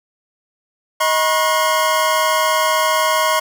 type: tone cluster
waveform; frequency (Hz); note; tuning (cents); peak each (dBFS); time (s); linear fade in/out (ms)
square; 629 / 966 / 1086 / 1456 / 2124; D#5 / B5 / C#6 / F#6 / C7; +19 / -39 / -36 / -28 / +25; -20 / -21 / -19 / -26 / -25; 1-3.4; 10
effects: none